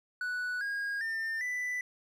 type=tone with pitch steps; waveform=triangle; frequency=1480 / 1632.7 / 1801.2 / 1987 Hz; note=F#6 / G#6 / A6 / B6; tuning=0 / -30 / +40 / +10 cents; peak=-30 dBFS; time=0.21-1.81 s; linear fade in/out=2 ms; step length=400 ms; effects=none